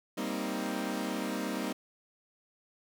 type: chord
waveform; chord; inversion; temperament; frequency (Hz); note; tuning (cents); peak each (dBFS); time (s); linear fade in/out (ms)
sawtooth; C minor seventh; second; equal with one note detuned; 196 / 233.1 / 261.6 / 313.8; G3 / Bb3 / C4 / Eb4; 0 / 0 / 0 / +15; -34; 0.17-1.73; 10
effects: none